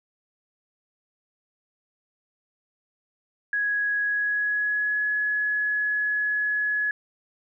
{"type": "tone with pitch glide", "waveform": "sine", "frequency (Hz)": [1666, 1692.2], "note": ["G#6", "G#6"], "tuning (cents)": [5, 32], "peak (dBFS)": -22, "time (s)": [3.53, 6.91], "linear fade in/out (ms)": 2, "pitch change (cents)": 27, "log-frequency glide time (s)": [4.02, 5.04], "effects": []}